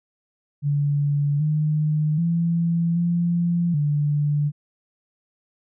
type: tone with pitch steps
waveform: sine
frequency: 144.2 / 152.6 / 168.4 / 172 / 146.9 Hz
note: D3 / D#3 / E3 / F3 / D3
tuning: -31 / -33 / +37 / -26 / +1 cents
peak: -18 dBFS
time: 0.62-4.52 s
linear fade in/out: 50 ms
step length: 780 ms
effects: none